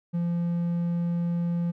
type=tone; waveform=triangle; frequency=171.8 Hz; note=F3; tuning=28 cents flat; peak=-22 dBFS; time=0.13-1.72 s; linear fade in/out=20 ms; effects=none